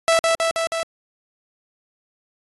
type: tone with echo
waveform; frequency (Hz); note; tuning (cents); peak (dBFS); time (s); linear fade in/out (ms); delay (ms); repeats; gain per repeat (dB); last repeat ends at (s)
sawtooth; 659.3; E5; 0; -10; 0.08-0.19; 0; 160; 4; -2; 0.83
effects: AAC 32 kbps